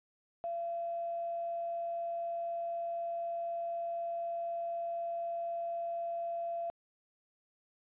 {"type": "tone with quantisation", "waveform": "sine", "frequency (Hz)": 681, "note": "F5", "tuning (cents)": -44, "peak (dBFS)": -34, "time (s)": [0.44, 6.7], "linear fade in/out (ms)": 0, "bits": 10, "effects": ["resampled to 8000 Hz"]}